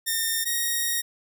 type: tone pair in turn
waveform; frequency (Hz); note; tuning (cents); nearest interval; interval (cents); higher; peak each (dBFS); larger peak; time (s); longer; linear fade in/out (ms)
5% pulse; 1823 / 1872.1; A#6 / A#6; -39 / +7; unison; 46; second; -13; neither; 0.06-0.45 / 0.45-1.02; second; 20
effects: none